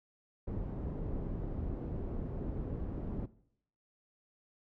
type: low-pass noise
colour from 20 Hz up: pink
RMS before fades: -38 dBFS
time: 0.47-3.26 s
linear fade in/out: 5 ms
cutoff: 380 Hz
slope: 12 dB/octave
effects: noise-tail reverb RT60 0.7 s tail -19 dB re dry